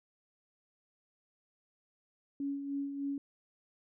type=tone with tremolo; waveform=sine; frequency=280 Hz; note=C#4; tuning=18 cents sharp; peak=-32 dBFS; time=2.4-3.18 s; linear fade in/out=2 ms; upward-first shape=sine; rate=3.3 Hz; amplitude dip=50%; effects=none